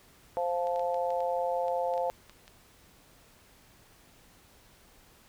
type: harmonic tone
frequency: 174.61 Hz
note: F3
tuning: in tune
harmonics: 3 / 4 / 5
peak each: -30 / -32 / -34 dBFS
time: 0.37-2.1 s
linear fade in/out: 0 ms
type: clicks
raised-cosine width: 0.2 ms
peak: -32 dBFS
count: 11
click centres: 0.671 / 0.76 / 0.795 / 0.944 / 1.105 / 1.205 / 1.682 / 1.938 / 1.978 / 2.296 / 2.479 s
effects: pink hiss -59 dBFS RMS until 5.28 s